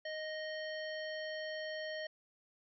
harmonic tone with a mistuned harmonic, 622.3 Hz, D#5, in tune, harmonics 1 / 3 / 5 / 7 / 9, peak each -41 / -44 / -50 / -52 / -57 dBFS, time 0.05-2.07 s, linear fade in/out 5 ms, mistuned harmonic 9, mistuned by -15 cents, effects none

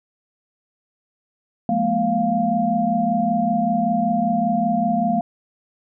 sine tone cluster, 175.8 / 212.1 / 237.3 / 698 Hz, F3 / G#3 / A#3 / F5, +12 / +37 / +31 / -1 cents, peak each -28 / -22 / -23 / -20 dBFS, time 1.69-5.21 s, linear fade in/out 2 ms, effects none

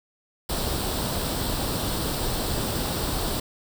pink noise with comb filter, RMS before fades -27 dBFS, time 0.49-3.4 s, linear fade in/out 5 ms, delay 0.23 ms, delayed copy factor +0.55, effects none

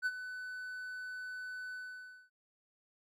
triangle tone with ADSR envelope, 1500 Hz, F#6, 23 cents sharp, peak -27 dBFS, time 0.02-2.3 s, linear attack 41 ms, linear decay 43 ms, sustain -12 dB, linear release 570 ms, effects none

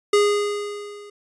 square tone with level ramp, 411.5 Hz, G#4, 16 cents flat, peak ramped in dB -13 to -40 dBFS, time 0.13-1.1 s, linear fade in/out 5 ms, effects resampled to 22050 Hz

